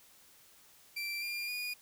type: tone with pitch steps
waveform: 30% pulse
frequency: 2349 / 2398 / 2449 Hz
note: D7 / D7 / D#7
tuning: 0 / +36 / -28 cents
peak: -33 dBFS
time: 0.96-1.74 s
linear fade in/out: 10 ms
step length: 260 ms
effects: white hiss -61 dBFS RMS until 1.81 s